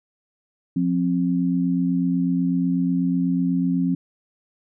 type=tone pair together; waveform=sine; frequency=176.8 / 264.9 Hz; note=F3 / C4; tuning=+22 / +22 cents; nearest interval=perfect fifth; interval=700 cents; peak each=-21 dBFS; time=0.76-3.95 s; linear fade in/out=5 ms; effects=none